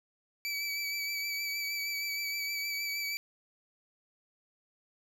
25% pulse tone with vibrato, 2300 Hz, D7, 37 cents flat, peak -29 dBFS, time 0.45-3.17 s, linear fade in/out 0 ms, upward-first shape sine, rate 6.4 Hz, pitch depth 23 cents each way, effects none

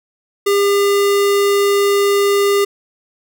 square tone, 402.3 Hz, G4, 45 cents sharp, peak -12 dBFS, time 0.46-2.65 s, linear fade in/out 10 ms, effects none

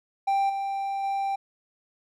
triangle tone with level steps, 787 Hz, G5, 7 cents sharp, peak -19 / -25 / -23 dBFS, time 0.27-1.36 s, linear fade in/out 10 ms, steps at 0.49 / 1.03 s, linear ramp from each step 10 ms, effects none

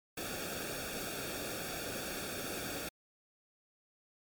pink noise with comb filter, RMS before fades -40 dBFS, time 0.17-2.89 s, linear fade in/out 5 ms, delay 0.99 ms, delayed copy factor -0.8, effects MP3 96 kbps

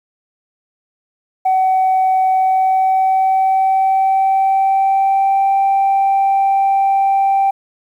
sine tone with pitch glide, 755 to 783 Hz, F#5 to G5, +35 to -2 cents, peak -9 dBFS, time 1.45-7.51 s, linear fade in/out 10 ms, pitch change +63 cents, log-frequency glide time 2.31-5.53 s, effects tanh soft clip ceiling -8 dBFS + 8-bit

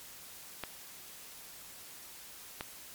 clicks, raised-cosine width 0.3 ms, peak -20 dBFS, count 2, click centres 0.637 / 2.609 s, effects white hiss -50 dBFS RMS until 2.94 s + MP3 96 kbps

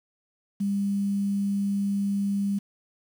sine tone with quantisation, 200 Hz, G3, 35 cents sharp, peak -23 dBFS, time 0.6-2.59 s, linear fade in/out 10 ms, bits 8, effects none

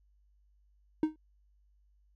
triangle tone with exponential decay, 311.1 Hz, D#4, in tune, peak -19 dBFS, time 1.03-1.16 s, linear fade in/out 2 ms, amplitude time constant 28 ms, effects added 50 Hz sine -64 dBFS peak until 2.15 s

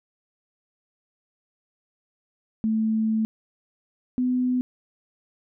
sine tone pair in turn, 220 / 251.3 Hz, A3 / B3, 0 / +30 cents, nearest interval major second, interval 230 cents, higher second, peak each -20 dBFS, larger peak neither, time 2.64-3.25 / 4.18-4.61 s, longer first, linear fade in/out 0 ms, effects none

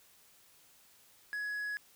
triangle tone, 1679 Hz, G#6, 18 cents sharp, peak -33 dBFS, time 1.33-1.77 s, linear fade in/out 0 ms, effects white hiss -63 dBFS RMS until 1.95 s

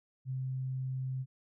sine tone, 130.6 Hz, C3, 3 cents flat, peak -33 dBFS, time 0.25-1.26 s, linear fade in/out 50 ms, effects none

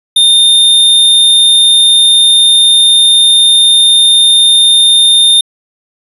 square tone, 3632 Hz, A#7, 46 cents flat, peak -4 dBFS, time 0.16-5.41 s, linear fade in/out 5 ms, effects resampled to 32000 Hz

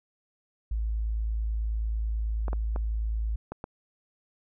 sine tone, 54.6 Hz, A1, 13 cents flat, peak -26 dBFS, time 0.71-3.36 s, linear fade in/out 5 ms
clicks, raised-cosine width 1 ms, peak -21 dBFS, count 5, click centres 2.482 / 2.531 / 2.761 / 3.52 / 3.641 s
effects none

